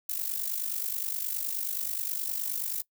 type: noise with amplitude modulation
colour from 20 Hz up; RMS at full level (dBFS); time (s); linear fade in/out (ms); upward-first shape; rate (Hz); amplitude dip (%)
violet; -29; 0.09-2.82; 5; sine; 49.5; 75
effects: noise-tail reverb RT60 0.1 s tail -21 dB re dry